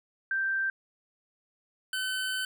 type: tone pair in turn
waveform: sine / 25% pulse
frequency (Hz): 1568 / 1521.6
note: G6 / F#6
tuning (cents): 0 / +48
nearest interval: minor second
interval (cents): 52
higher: first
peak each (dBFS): -26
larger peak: neither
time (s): 0.31-0.7 / 1.93-2.45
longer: second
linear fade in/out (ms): 2
effects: none